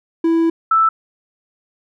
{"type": "tone pair in turn", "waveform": ["triangle", "sine"], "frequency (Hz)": [330, 1320], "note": ["E4", "E6"], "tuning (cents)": [2, 2], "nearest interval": "2 octaves", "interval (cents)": 2400, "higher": "second", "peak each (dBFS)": -10, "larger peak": "neither", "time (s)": [[0.24, 0.5], [0.71, 0.89]], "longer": "first", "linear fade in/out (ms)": 5, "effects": []}